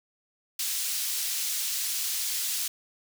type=high-pass noise; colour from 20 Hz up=pink; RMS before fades=-30 dBFS; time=0.59-2.68 s; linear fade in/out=5 ms; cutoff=4300 Hz; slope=12 dB/octave; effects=none